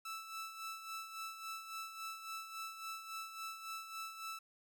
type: tone with tremolo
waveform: sawtooth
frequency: 1318.5 Hz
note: E6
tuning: in tune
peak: -38 dBFS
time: 0.05-4.39 s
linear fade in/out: 5 ms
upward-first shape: sine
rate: 3.6 Hz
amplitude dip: 60%
effects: none